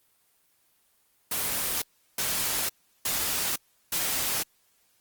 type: noise bursts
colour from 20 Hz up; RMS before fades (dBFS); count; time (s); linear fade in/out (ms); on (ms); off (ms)
white; -28; 4; 1.31-4.43; 5; 510; 360
effects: white hiss -67 dBFS RMS until 5 s + Opus 24 kbps